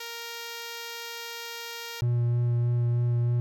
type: tone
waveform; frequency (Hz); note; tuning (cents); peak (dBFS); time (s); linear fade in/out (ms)
5% pulse; 466.2; A#4; 0; -24; 0-2.01; 5
type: tone with vibrato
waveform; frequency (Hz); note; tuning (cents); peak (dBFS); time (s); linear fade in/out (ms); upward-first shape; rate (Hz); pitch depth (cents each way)
triangle; 119.9; A#2; +49; -20; 2.02-3.4; 0; sine; 3.2; 10
effects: none